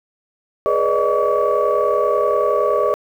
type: tone cluster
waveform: sine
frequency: 417.1 / 487.5 / 579 / 619 / 1136 Hz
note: G#4 / B4 / D5 / D#5 / C#6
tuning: +7 / -23 / -25 / -9 / +42 cents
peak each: -20 dBFS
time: 0.66-2.94 s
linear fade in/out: 0 ms
effects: tanh soft clip ceiling -6 dBFS + 8-bit